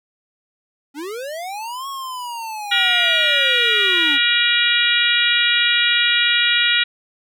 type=linear two-way sweep; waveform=square; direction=up then down; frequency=268.2 to 1108.7 to 268.2 Hz; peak=-27 dBFS; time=0.94-4.19 s; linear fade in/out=50 ms; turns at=1.88 s
type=harmonic tone; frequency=476.8 Hz; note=A#4; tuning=39 cents sharp; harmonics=3 / 4 / 5 / 6 / 7 / 8; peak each=-21 / -21 / -21 / -21 / -21 / -21 dBFS; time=2.71-6.84 s; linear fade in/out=10 ms
effects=none